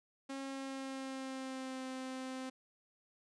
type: tone with pitch glide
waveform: sawtooth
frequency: 271.5 to 260.3 Hz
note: C#4 to C4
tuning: -36 to -9 cents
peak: -37 dBFS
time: 0.29-2.5 s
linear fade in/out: 10 ms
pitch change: -73 cents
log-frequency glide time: 0.4-1.85 s
effects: resampled to 22050 Hz